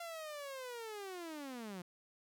sawtooth linear sweep, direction down, 691 to 171.6 Hz, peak -40 dBFS, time 0-1.82 s, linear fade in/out 5 ms, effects none

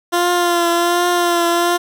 15% pulse tone with vibrato, 347.1 Hz, F4, 11 cents flat, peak -7 dBFS, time 0.12-1.78 s, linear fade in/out 20 ms, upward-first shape triangle, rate 1.3 Hz, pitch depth 34 cents each way, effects none

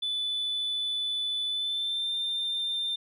sine tone with pitch glide, 3487 to 3593 Hz, A7 to A7, -16 to +36 cents, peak -26 dBFS, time 0.02-2.96 s, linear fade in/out 10 ms, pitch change +52 cents, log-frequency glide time 1.47-2.14 s, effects tanh soft clip ceiling -25 dBFS

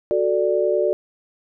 sine chord, D major, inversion first, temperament equal, 370 / 440 / 587.3 Hz, F#4 / A4 / D5, 0 / 0 / 0 cents, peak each -21 / -22 / -20 dBFS, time 0.11-0.93 s, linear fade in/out 0 ms, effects none

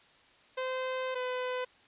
sawtooth tone pair in turn, 516 / 503.6 Hz, C5 / B4, -24 / +34 cents, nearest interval unison, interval 42 cents, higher first, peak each -28 dBFS, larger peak neither, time 0.57-1.15 / 1.15-1.65 s, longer first, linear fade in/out 10 ms, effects white hiss -61 dBFS RMS until 1.87 s + resampled to 8000 Hz

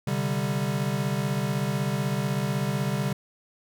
square chord, C suspended second, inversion none, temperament equal, 130.81 / 146.83 / 196 Hz, C3 / D3 / G3, 0 / 0 / 0 cents, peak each -30 dBFS, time 0.07-3.13 s, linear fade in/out 5 ms, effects none

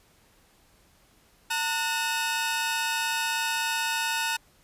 sawtooth tone cluster, 904 / 1465 / 2572 / 3719 Hz, A5 / F#6 / E7 / A#7, +47 / -18 / -43 / -5 cents, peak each -26 / -27 / -29 / -33 dBFS, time 1.5-4.37 s, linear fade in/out 10 ms, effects pink hiss -61 dBFS RMS until 4.63 s + resampled to 32000 Hz

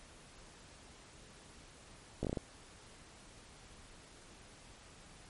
slowing click train, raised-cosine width 2 ms, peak -22 dBFS, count 6, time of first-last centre 2.23-2.372 s, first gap 17 ms, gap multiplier 1.26, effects pink hiss -57 dBFS RMS until 5.29 s + MP3 48 kbps

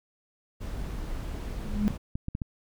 brown noise, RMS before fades -34 dBFS, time 0.6-1.98 s, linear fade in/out 20 ms
sine tone with exponential growth, 207.7 Hz, G#3, in tune, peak -19 dBFS, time 1.53-1.88 s, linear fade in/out 0 ms, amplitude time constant 75 ms
clicks, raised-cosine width 5 ms, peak -19 dBFS, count 5, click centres 1.906 / 2.155 / 2.284 / 2.351 / 2.418 s
effects none

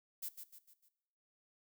violet noise with echo, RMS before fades -42 dBFS, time 0.22-0.29 s, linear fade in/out 10 ms, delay 150 ms, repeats 4, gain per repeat -7 dB, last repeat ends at 0.89 s, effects noise-tail reverb RT60 0.9 s tail -18 dB re dry

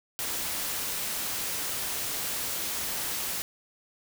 white noise, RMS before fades -32 dBFS, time 0.19-3.42 s, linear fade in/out 0 ms, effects none

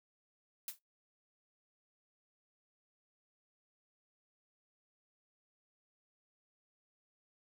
blue noise with exponential decay, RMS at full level -37 dBFS, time 0.68-0.79 s, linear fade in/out 2 ms, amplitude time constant 23 ms, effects noise-tail reverb RT60 0.2 s tail -26 dB re dry

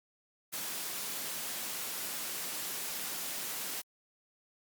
white high-pass noise, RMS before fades -38 dBFS, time 0.52-3.82 s, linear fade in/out 20 ms, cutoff 140 Hz, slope 24 dB/octave, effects Opus 48 kbps

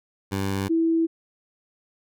15% pulse / sine tone pair in turn, 97.6 / 328.3 Hz, G2 / E4, -7 / -7 cents, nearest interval octave + major sixth, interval 2100 cents, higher second, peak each -18 dBFS, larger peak neither, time 0.31-0.69 / 0.69-1.07 s, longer neither, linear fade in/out 20 ms, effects none

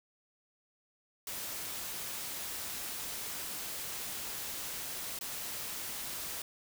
white noise with dropouts, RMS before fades -40 dBFS, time 1.27-6.42 s, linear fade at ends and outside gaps 2 ms, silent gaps 5.189-5.21 s, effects none

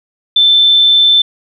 sine tone, 3538 Hz, A7, 9 cents sharp, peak -5 dBFS, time 0.36-1.22 s, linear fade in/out 5 ms, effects none

